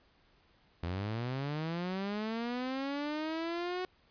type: linear sweep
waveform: sawtooth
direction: up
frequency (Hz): 82.41 to 370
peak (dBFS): -30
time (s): 0.83-3.85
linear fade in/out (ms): 0
effects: pink hiss -67 dBFS RMS until 4.1 s + resampled to 11025 Hz